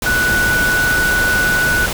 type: tone in noise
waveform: sine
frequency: 1480 Hz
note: F#6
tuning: in tune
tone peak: -13 dBFS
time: 0.06-1.86 s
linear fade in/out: 2 ms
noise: pink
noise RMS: -20 dBFS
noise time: 0.02-1.93 s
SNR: +4 dB
effects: none